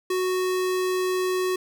square tone, 369.3 Hz, F#4, 3 cents flat, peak -23 dBFS, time 0.1-1.56 s, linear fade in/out 5 ms, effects none

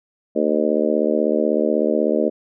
harmonic tone, 76.2 Hz, D#2, 36 cents flat, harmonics 3 / 4 / 5 / 6 / 7 / 8, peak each -23 / -23 / -23 / -23 / -23 / -23 dBFS, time 0.35-2.3 s, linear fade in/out 20 ms, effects none

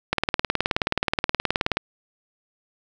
click train, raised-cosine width 0.3 ms, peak -4 dBFS, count 32, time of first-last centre 0.13-1.77 s, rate 18.9 Hz, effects none

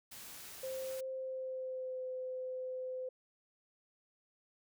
white noise, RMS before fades -50 dBFS, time 0.11-1.01 s, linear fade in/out 10 ms
sine tone with pitch glide, 525 to 512.4 Hz, C5 to C5, +6 to -36 cents, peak -38 dBFS, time 0.63-3.09 s, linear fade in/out 5 ms, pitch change -42 cents, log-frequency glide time 1.04-2.04 s
effects none

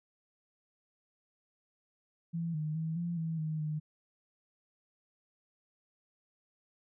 sine tone with pitch steps, 167.2 / 153.6 / 160.7 / 171.7 / 162.4 / 156.2 / 153 Hz, E3 / D#3 / E3 / F3 / E3 / D#3 / D#3, +25 / -22 / -44 / -29 / -26 / +7 / -29 cents, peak -32 dBFS, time 2.33-3.8 s, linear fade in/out 20 ms, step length 210 ms, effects none

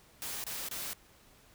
white noise bursts, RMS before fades -39 dBFS, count 3, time 0.22-0.932 s, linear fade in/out 0 ms, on 220 ms, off 26 ms, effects pink hiss -61 dBFS RMS until 1.54 s

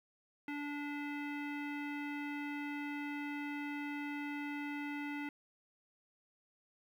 square tone with low-pass filter, 290 Hz, D4, 22 cents flat, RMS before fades -41 dBFS, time 0.48-5.29 s, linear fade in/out 2 ms, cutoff 2300 Hz, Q 4, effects 11-bit

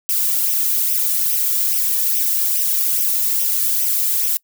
violet noise with flanger, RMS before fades -18 dBFS, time 0.09-4.37 s, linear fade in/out 0 ms, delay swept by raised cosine 0.34 to 1.74 ms, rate 2.4 Hz, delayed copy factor +0.6, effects noise-tail reverb RT60 0.1 s tail -24 dB re dry

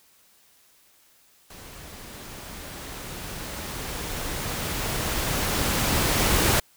pink noise with level ramp, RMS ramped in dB -44 to -20 dBFS, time 1.5-6.6 s, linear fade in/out 5 ms, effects white hiss -59 dBFS RMS until 6.76 s

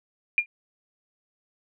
sine tone with exponential decay, 2406 Hz, D7, 41 cents sharp, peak -13 dBFS, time 0.38-0.46 s, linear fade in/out 1 ms, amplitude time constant 17 ms, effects none

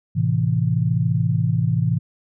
sine chord, A minor, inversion none, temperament equal, 110 / 130.81 / 164.81 Hz, A2 / C3 / E3, 0 / 0 / 0 cents, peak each -21 dBFS, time 0.15-1.99 s, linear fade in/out 20 ms, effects none

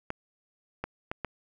clicks, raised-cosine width 0.5 ms, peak -17 dBFS, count 4, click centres 0.104 / 0.84 / 1.115 / 1.247 s, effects 9-bit

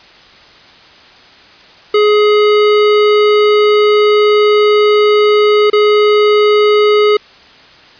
square tone with dropouts, 419.7 Hz, G#4, 18 cents sharp, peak -7 dBFS, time 1.94-7.17 s, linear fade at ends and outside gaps 5 ms, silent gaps 5.701-5.73 s, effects white hiss -40 dBFS RMS until 7.99 s + resampled to 11025 Hz

